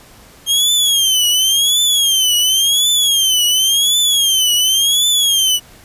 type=tone with vibrato; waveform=sawtooth; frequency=3204 Hz; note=G7; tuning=37 cents sharp; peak=-8 dBFS; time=0.46-5.6 s; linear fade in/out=50 ms; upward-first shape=triangle; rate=0.92 Hz; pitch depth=170 cents each way; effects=pink hiss -43 dBFS RMS until 5.84 s + resampled to 32000 Hz